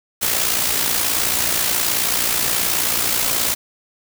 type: noise with amplitude modulation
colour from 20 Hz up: white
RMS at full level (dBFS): -17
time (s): 0.21-3.55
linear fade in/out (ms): 20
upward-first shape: sine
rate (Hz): 58.7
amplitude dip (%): 50
effects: none